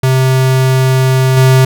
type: tone with level steps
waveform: square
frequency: 130.81 Hz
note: C3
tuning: in tune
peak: -8 / -5 dBFS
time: 0.03-1.65 s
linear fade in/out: 5 ms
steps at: 1.37 s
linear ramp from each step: 2 ms
effects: none